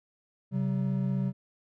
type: tone pair together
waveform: triangle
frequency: 134.04 / 190.1 Hz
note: C3 / F#3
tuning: +42 / +47 cents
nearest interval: tritone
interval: 605 cents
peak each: -27 / -27 dBFS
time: 0.51-1.33 s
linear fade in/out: 50 ms
effects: none